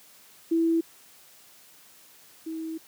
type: tone pair in turn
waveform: sine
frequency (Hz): 330 / 321.9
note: E4 / E4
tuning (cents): +2 / -41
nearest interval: unison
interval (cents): 43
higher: first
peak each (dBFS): -20 / -31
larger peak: first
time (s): 0.51-0.81 / 2.46-2.78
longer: second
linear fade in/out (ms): 10
effects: white hiss -54 dBFS RMS until 2.87 s + high-pass 100 Hz 12 dB/octave